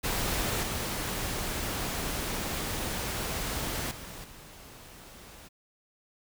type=noise with level steps; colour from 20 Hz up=pink; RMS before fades=-30 / -33 / -43 / -49 dBFS; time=0.03-5.49 s; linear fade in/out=20 ms; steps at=0.63 / 3.91 / 4.24 s; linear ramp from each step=2 ms; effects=none